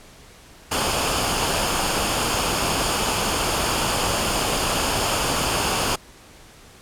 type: noise with comb filter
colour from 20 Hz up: pink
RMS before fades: -22 dBFS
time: 0.71-5.96 s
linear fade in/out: 10 ms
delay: 0.51 ms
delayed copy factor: -0.5
effects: pink hiss -47 dBFS RMS until 6.81 s + low-pass 11000 Hz 12 dB/octave

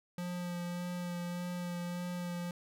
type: tone with vibrato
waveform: square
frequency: 176.1 Hz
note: F3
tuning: 15 cents sharp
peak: -37 dBFS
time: 0.18-2.51 s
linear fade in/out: 2 ms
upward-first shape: sine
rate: 1.7 Hz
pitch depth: 15 cents each way
effects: none

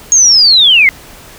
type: linear sweep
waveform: sine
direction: down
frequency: 6645 to 2023 Hz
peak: -3 dBFS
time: 0.12-0.89 s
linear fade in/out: 0 ms
effects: pink hiss -35 dBFS RMS until 1.38 s

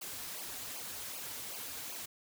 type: noise with flanger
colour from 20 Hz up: white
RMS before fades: -43 dBFS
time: 0.01-2.06 s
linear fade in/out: 10 ms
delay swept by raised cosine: 0.53 to 6.03 ms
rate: 2.6 Hz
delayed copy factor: -1
effects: none

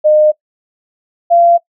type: tone pair in turn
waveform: sine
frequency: 610 / 686.6 Hz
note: D#5 / F5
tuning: -34 / -30 cents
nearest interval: major second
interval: 204 cents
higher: second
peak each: -5 dBFS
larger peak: neither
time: 0.04-0.32 / 1.3-1.58 s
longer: neither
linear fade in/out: 20 ms
effects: noise-tail reverb RT60 0.1 s tail -20 dB re dry

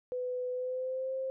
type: tone with pitch glide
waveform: sine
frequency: 500 to 527.3 Hz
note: B4 to C5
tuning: +21 to +13 cents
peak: -32 dBFS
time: 0.12-1.3 s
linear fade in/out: 0 ms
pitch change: +92 cents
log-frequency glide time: 0.51-1.13 s
effects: none

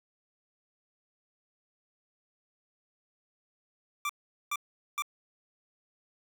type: tone bursts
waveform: 25% pulse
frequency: 1174.7 Hz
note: D6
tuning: in tune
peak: -26 dBFS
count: 3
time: 4.05-5.022 s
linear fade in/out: 2 ms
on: 44 ms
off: 420 ms
effects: none

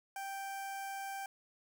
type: tone with notch filter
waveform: sawtooth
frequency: 784 Hz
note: G5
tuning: in tune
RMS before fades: -42 dBFS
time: 0.16-1.26 s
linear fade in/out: 2 ms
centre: 3800 Hz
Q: 1.3
effects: none

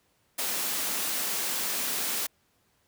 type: high-pass noise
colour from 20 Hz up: white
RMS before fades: -30 dBFS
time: 0.38-2.27 s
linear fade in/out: 10 ms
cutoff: 160 Hz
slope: 48 dB/octave
effects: pink hiss -69 dBFS RMS until 2.87 s + high-pass 60 Hz 12 dB/octave

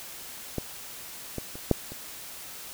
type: clicks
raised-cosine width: 2 ms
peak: -15 / -18 / -26 / -6 / -27 dBFS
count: 5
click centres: 0.583 / 1.383 / 1.555 / 1.713 / 1.92 s
effects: white hiss -42 dBFS RMS until 2.73 s

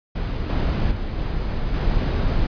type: noise with level steps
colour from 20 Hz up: brown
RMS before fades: -24 / -20 / -26 / -24 / -20 dBFS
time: 0.15-2.47 s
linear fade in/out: 10 ms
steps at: 0.49 / 0.91 / 1.18 / 1.74 s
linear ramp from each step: 5 ms
effects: resampled to 11025 Hz

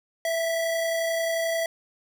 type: tone pair together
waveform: square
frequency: 661.1 / 1952 Hz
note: E5 / B6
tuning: +5 / -21 cents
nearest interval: octave + perfect fifth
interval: 1874 cents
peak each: -25 / -35 dBFS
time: 0.25-1.66 s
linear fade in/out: 2 ms
effects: none

